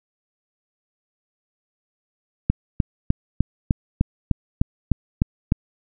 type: click train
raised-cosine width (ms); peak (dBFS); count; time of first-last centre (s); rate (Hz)
5; -4; 11; 2.5-5.521; 3.31
effects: none